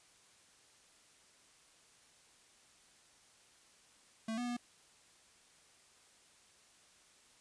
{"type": "tone with pitch steps", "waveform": "square", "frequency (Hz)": [222.8, 243.8, 242], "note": ["A3", "B3", "B3"], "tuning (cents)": [22, -22, -35], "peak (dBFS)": -37, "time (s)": [4.28, 4.568], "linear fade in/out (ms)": 5, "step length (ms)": 96, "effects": ["white hiss -65 dBFS RMS until 7.4 s", "resampled to 22050 Hz"]}